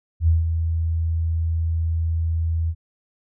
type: tone with ADSR envelope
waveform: sine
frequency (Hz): 82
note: E2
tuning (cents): -9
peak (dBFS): -12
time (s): 0.2-2.75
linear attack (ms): 76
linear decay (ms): 160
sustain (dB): -7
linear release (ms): 58
effects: none